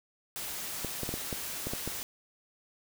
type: noise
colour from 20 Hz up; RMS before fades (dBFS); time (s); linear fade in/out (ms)
white; -38; 0.36-2.03; 0
type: clicks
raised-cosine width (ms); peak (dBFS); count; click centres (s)
2; -21; 8; 0.847 / 1.033 / 1.091 / 1.14 / 1.328 / 1.67 / 1.735 / 1.876
effects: none